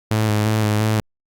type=tone with vibrato; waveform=sawtooth; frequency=107.4 Hz; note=A2; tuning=41 cents flat; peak=-12 dBFS; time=0.11-1 s; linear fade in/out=0 ms; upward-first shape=square; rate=2.9 Hz; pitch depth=25 cents each way; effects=Opus 48 kbps